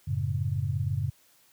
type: chord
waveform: sine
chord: F# minor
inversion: none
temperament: equal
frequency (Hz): 92.5 / 110 / 138.59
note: F#2 / A2 / C#3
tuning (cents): 0 / 0 / 0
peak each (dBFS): -30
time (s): 0.07-1.1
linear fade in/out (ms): 10
effects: white hiss -62 dBFS RMS until 1.52 s + high-pass 60 Hz 12 dB/octave

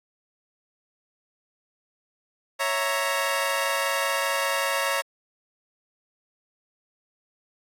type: chord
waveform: 15% pulse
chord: A# diminished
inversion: first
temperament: equal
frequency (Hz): 554.4 / 659.3 / 932.3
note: C#5 / E5 / A#5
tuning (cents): 0 / 0 / 0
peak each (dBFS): -20 / -24 / -22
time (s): 2.59-5.02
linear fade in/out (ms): 20
effects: AAC 48 kbps

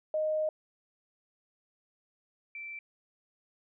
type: tone pair in turn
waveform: sine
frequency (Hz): 620 / 2336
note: D#5 / D7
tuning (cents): -6 / -10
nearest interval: octave + major seventh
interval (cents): 2296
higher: second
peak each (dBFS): -27 / -39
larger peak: first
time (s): 0.14-0.49 / 2.55-2.79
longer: first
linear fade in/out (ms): 2
effects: none

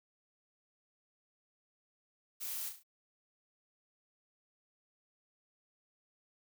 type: noise with echo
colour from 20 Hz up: blue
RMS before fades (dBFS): -41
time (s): 2.4-2.7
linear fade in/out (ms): 20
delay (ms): 34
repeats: 4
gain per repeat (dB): -6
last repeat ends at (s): 2.836
effects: none

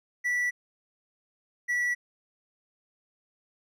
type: tone pair in turn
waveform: triangle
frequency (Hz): 1958 / 1948.3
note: B6 / B6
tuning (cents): -15 / -24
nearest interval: unison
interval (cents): 9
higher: first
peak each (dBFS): -23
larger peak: neither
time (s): 0.24-0.51 / 1.68-1.95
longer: neither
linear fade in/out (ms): 20
effects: none

